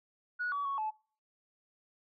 sine tone with pitch steps, 1461 / 1139 / 1109 / 865 Hz, F#6 / C#6 / C#6 / A5, -22 / +47 / 0 / -30 cents, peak -31 dBFS, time 0.39-0.91 s, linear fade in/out 20 ms, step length 130 ms, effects noise-tail reverb RT60 0.5 s tail -26 dB re dry + tanh soft clip ceiling -27 dBFS

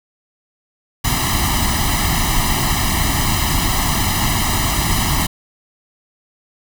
pink noise with comb filter, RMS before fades -17 dBFS, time 1.04-5.27 s, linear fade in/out 10 ms, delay 1 ms, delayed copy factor +1, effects none

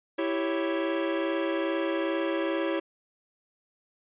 45% pulse chord, C# diminished, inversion first, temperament equal, 329.6 / 392 / 554.4 Hz, E4 / G4 / C#5, 0 / 0 / 0 cents, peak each -29 / -33 / -31 dBFS, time 0.18-2.8 s, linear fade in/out 10 ms, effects resampled to 8000 Hz

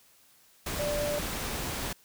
sine tone in noise, 587.3 Hz, D5, in tune, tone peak -29 dBFS, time 0.79-1.19 s, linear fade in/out 5 ms, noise pink, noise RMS -34 dBFS, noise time 0.66-1.93 s, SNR +2 dB, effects white hiss -61 dBFS RMS until 2.04 s

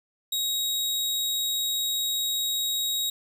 sawtooth tone, 3795 Hz, A#7, 30 cents sharp, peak -22 dBFS, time 0.32-3.1 s, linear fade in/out 5 ms, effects none

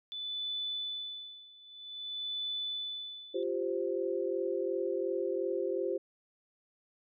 sine tone with tremolo, 3492 Hz, A7, 14 cents flat, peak -33 dBFS, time 0.12-3.43 s, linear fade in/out 0 ms, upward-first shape sine, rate 0.52 Hz, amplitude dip 90%
sine chord, F suspended second, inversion none, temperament equal, 349.2 / 392 / 523.3 Hz, F4 / G4 / C5, 0 / 0 / 0 cents, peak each -35 / -34 / -35 dBFS, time 3.34-5.98 s, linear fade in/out 10 ms
effects none

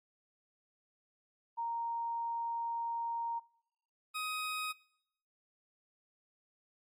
sine / 20% pulse tone pair in turn, 930 / 1256.9 Hz, A#5 / D#6, -4 / +17 cents, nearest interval perfect fourth, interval 521 cents, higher second, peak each -34 / -31 dBFS, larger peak second, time 1.57-3.4 / 4.14-4.73 s, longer first, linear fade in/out 20 ms, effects noise-tail reverb RT60 0.8 s tail -23 dB re dry + AAC 48 kbps

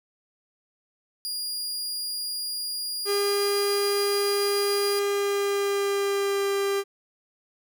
sawtooth tone, 4841 Hz, D#8, 48 cents flat, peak -26 dBFS, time 1.25-4.99 s, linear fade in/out 0 ms
45% pulse tone with pitch glide, 404 to 397.1 Hz, G#4 to G4, -48 to +22 cents, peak -23 dBFS, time 3.05-6.84 s, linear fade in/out 50 ms, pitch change -30 cents, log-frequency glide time 4.94-6.54 s
effects none

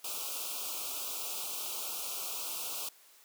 white band-stop noise, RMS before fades -38 dBFS, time 0.04-2.89 s, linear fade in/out 5 ms, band 1400 to 2400 Hz, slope 96 dB/octave, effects white hiss -60 dBFS RMS until 3.24 s + high-pass 400 Hz 12 dB/octave

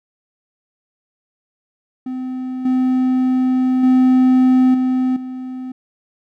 triangle tone with level steps, 256.4 Hz, C4, 35 cents flat, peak -20 / -11 / -7 / -12 / -23 dBFS, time 2.06-5.72 s, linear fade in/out 5 ms, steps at 2.65 / 3.83 / 4.74 / 5.16 s, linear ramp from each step 5 ms, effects none

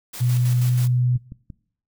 white noise with tremolo, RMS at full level -35 dBFS, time 0.13-0.88 s, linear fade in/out 10 ms, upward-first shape square, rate 6.2 Hz, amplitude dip 50%
sine tone with pitch glide, 123 to 123.93 Hz, B2 to B2, -7 to +6 cents, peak -16 dBFS, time 0.2-1.18 s, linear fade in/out 20 ms, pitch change +13 cents, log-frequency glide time 0.57-0.73 s
clicks, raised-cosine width 5 ms, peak -24 dBFS, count 3, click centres 1.156 / 1.321 / 1.502 s
effects noise-tail reverb RT60 0.6 s tail -22 dB re dry

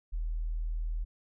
sine tone, 40 Hz, D#1, 49 cents sharp, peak -30 dBFS, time 0.12-1.05 s, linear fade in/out 20 ms, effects none

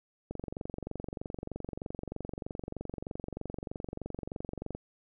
click train, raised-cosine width 2 ms, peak -24 dBFS, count 104, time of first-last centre 0.31-4.75 s, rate 23.2 Hz, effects none

